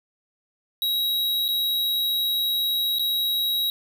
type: tone with dropouts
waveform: square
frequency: 3841 Hz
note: B7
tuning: 49 cents flat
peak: -22 dBFS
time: 0.82-3.7 s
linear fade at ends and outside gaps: 1 ms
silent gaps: 1.481-1.487 / 2.986-2.994 s
effects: none